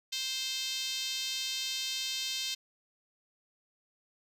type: tone with high-pass filter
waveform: 5% pulse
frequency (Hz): 523.3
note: C5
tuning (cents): 0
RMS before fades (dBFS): -35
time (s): 0.12-2.55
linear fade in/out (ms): 10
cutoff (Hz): 3300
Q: 1.9
effects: resampled to 32000 Hz